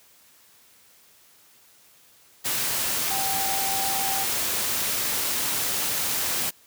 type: tone in noise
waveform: sine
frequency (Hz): 780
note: G5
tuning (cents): -9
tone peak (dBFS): -29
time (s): 3.1-4.25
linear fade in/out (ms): 20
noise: white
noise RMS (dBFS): -26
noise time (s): 2.44-6.51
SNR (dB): -6
effects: white hiss -56 dBFS RMS until 6.66 s + high-pass 60 Hz 12 dB/octave